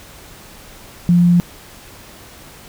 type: tone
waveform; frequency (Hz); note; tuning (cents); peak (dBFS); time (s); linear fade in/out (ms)
sine; 174.61; F3; 0; -8; 1.09-1.4; 0
effects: pink hiss -40 dBFS RMS until 2.68 s